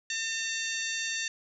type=harmonic tone with a mistuned harmonic; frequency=903 Hz; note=A5; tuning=45 cents sharp; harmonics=2 / 3 / 4 / 5 / 6 / 7 / 8; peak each=-35 / -37 / -38 / -39 / -40 / -40 / -41 dBFS; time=0.1-1.28 s; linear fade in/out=2 ms; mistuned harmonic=6; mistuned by=+91 cents; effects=none